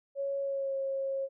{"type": "tone with pitch glide", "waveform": "sine", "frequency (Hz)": [554.4, 542.1], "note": ["C#5", "C#5"], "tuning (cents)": [0, -39], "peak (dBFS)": -30, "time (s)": [0.15, 1.29], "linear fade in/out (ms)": 50, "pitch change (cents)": -39, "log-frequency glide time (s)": [0.41, 0.75], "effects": []}